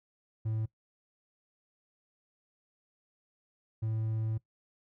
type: tone pair in turn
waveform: triangle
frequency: 110.1 / 110.5 Hz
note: A2 / A2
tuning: +2 / +8 cents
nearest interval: unison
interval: 6 cents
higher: second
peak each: -28 / -28 dBFS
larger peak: neither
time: 0.45-0.66 / 3.82-4.38 s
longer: second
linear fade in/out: 10 ms
effects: noise-tail reverb RT60 0.1 s tail -20 dB re dry